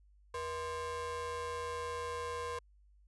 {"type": "ring-modulated tone", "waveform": "square", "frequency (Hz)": 280.8, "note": "C#4", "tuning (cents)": 22, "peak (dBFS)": -35, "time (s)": [0.34, 2.59], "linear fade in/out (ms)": 5, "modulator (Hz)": 761, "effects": ["added 50 Hz sine -61 dBFS peak until 3.07 s", "resampled to 24000 Hz"]}